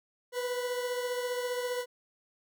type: beating tone pair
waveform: 40% pulse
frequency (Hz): 491.6 / 506.6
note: B4 / B4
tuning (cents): -8 / +44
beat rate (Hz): 15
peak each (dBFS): -31 / -39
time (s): 0.32-1.86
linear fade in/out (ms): 50
effects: none